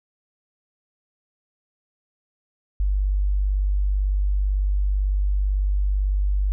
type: tone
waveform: sine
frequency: 49 Hz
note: G1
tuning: in tune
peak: -18 dBFS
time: 2.8-6.52 s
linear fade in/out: 0 ms
effects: none